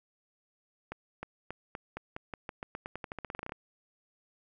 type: accelerating click train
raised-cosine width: 0.5 ms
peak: -23 dBFS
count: 23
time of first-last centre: 0.92-3.521 s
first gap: 310 ms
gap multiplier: 0.89
effects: none